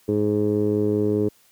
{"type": "tone with low-pass filter", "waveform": "15% pulse", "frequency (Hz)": 104.8, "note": "G#2", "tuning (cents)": 16, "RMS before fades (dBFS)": -21, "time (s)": [0.08, 1.29], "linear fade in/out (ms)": 10, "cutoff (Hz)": 420, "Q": 3.7, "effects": ["white hiss -58 dBFS RMS until 1.51 s", "high-pass 60 Hz 12 dB/octave"]}